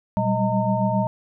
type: tone cluster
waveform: sine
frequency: 120.3 / 192.2 / 199.6 / 626 / 912 Hz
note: B2 / G3 / G3 / D#5 / A#5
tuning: -45 / -34 / +32 / +10 / -38 cents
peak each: -25 dBFS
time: 0.17-1.07 s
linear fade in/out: 0 ms
effects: none